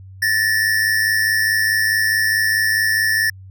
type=tone pair together; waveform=square; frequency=1760 / 1864.7 Hz; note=A6 / A#6; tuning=0 / 0 cents; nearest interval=minor second; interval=100 cents; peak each=-17 / -21 dBFS; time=0.22-3.3 s; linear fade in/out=5 ms; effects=added 95 Hz sine -36 dBFS peak until 3.5 s